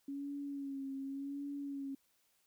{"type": "tone with vibrato", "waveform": "sine", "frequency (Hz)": 277.2, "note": "C#4", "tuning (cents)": 0, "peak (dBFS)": -39, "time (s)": [0.08, 1.95], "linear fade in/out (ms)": 5, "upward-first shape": "sine", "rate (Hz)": 0.88, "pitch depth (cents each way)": 42, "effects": ["white hiss -75 dBFS RMS until 2.46 s"]}